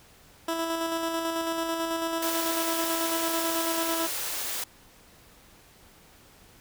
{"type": "tone with tremolo", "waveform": "15% pulse", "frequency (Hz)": 329.7, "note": "E4", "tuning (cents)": 0, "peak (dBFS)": -20, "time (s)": [0.48, 4.07], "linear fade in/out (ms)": 5, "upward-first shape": "square", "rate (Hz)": 9.1, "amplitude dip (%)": 30}
{"type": "high-pass noise", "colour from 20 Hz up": "white", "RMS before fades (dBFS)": -32, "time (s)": [2.22, 4.64], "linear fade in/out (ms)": 5, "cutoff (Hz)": 320, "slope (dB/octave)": 24}
{"effects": ["pink hiss -55 dBFS RMS until 6.6 s"]}